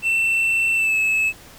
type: tone with pitch glide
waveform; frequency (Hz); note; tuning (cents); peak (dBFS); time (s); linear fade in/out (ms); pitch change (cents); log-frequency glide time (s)
triangle; 2684 to 2597; E7 to E7; +31 to -26; -15; 0.02-1.33; 50; -57; 0.75-0.96
effects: pink hiss -44 dBFS RMS until 1.58 s